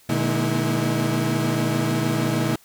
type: tone cluster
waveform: 35% pulse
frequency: 121 / 150.9 / 209.6 / 235.4 / 324.5 Hz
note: B2 / D3 / G#3 / A#3 / E4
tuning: -35 / +47 / +16 / +17 / -27 cents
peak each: -24 / -24 / -27 / -28 / -24 dBFS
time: 0.09-2.56 s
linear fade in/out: 5 ms
effects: white hiss -54 dBFS RMS until 2.64 s